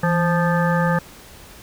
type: harmonic tone with a mistuned harmonic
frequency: 174.61 Hz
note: F3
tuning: in tune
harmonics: 1 / 3 / 5 / 7 / 9 / 10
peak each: -18 / -23 / -25 / -26 / -28 / -28 dBFS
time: 0.03-0.99 s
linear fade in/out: 5 ms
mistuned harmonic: 1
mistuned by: -81 cents
effects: pink hiss -43 dBFS RMS until 1.62 s